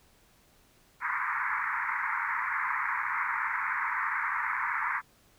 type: band-pass noise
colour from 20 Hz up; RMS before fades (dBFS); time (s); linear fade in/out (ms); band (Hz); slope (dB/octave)
pink; -31; 1-5.02; 50; 910 to 2200; 96
effects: pink hiss -63 dBFS RMS until 5.38 s